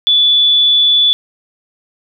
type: tone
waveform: sine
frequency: 3457 Hz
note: A7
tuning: 31 cents flat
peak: -7 dBFS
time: 0.07-1.13 s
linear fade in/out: 0 ms
effects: none